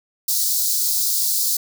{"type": "high-pass noise", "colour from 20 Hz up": "white", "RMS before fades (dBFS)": -20, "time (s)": [0.28, 1.57], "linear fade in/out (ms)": 5, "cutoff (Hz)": 4100, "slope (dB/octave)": 48, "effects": []}